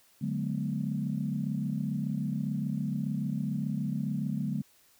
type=chord; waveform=sine; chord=G# half-diminished seventh; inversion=second; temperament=equal with one note detuned; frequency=146.83 / 185 / 211.9 / 246.9 Hz; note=D3 / F#3 / G#3 / B3; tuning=0 / 0 / +35 / 0 cents; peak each=-33 / -35 / -33 / -37 dBFS; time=0.21-4.62 s; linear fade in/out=10 ms; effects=tanh soft clip ceiling -18 dBFS + white hiss -63 dBFS RMS until 4.99 s